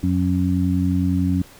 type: harmonic tone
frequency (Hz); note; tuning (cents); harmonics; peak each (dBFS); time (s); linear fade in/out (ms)
91; F#2; -28; 1 / 2 / 3; -21 / -21 / -21; 0.03-1.42; 5
effects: pink hiss -46 dBFS RMS until 1.59 s

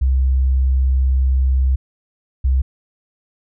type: tone pair in turn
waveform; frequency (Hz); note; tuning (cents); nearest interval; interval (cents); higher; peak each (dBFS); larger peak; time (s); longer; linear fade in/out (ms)
sine; 65.41 / 65.41; C2 / C2; 0 / 0; unison; 0; neither; -12; neither; 0.01-1.76 / 2.44-2.62; first; 10
effects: none

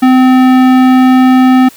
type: tone with tanh clipping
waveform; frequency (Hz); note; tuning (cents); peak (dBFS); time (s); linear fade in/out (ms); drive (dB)
sine; 257.1; C4; -30; -5; 0.02-1.69; 10; 18
effects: white hiss -37 dBFS RMS until 1.76 s

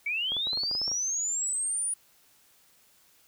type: linear sweep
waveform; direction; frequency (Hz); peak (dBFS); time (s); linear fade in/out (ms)
sine; up; 2230 to 9700; -27; 0.06-1.94; 5
type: clicks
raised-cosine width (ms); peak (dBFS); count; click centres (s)
1; -28; 11; 0.32 / 0.367 / 0.471 / 0.532 / 0.574 / 0.635 / 0.713 / 0.751 / 0.816 / 0.879 / 0.916
effects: white hiss -62 dBFS RMS until 3.27 s

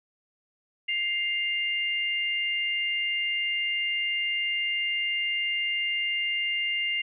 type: tone pair together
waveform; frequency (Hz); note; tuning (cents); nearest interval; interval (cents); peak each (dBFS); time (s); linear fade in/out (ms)
sine; 2100 / 2803; C7 / F7; +6 / +6; perfect fourth; 500; -28; 0.88-7.02; 10
effects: none

